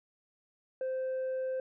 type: tone with tanh clipping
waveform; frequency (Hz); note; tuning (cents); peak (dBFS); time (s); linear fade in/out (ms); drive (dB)
sine; 520; C5; -11; -32; 0.81-1.6; 2; 2
effects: none